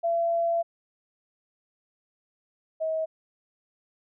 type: tone pair in turn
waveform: sine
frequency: 676 / 638.1 Hz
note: E5 / D#5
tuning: +43 / +44 cents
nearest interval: minor second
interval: 99 cents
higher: first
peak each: -22 / -25 dBFS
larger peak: first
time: 0.03-0.63 / 2.8-3.06 s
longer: first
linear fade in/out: 20 ms
effects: none